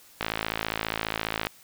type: click train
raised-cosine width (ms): 0.3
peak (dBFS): -10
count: 70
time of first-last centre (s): 0.21-1.469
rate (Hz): 54.8
effects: white hiss -54 dBFS RMS until 1.63 s